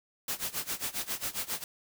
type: noise with tremolo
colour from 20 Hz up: white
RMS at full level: -32 dBFS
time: 0.28-1.64 s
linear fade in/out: 2 ms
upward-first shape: sine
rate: 7.4 Hz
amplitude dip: 90%
effects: none